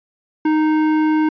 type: tone with hard clipping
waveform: sine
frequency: 310 Hz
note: D#4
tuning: 6 cents flat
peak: -15 dBFS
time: 0.45-1.29 s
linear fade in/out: 5 ms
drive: 12 dB
effects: resampled to 11025 Hz